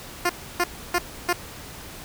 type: tone bursts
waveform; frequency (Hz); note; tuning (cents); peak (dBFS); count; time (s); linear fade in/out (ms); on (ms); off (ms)
10% pulse; 352.1; F4; +14; -11; 4; 0.25-1.33; 5; 45; 300
effects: pink hiss -40 dBFS RMS until 2.04 s